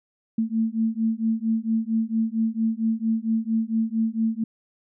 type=beating tone pair; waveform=sine; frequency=221.7 / 226.1 Hz; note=A3 / A3; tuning=+13 / +47 cents; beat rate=4.4 Hz; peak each=-24 dBFS; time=0.38-4.44 s; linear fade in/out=5 ms; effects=none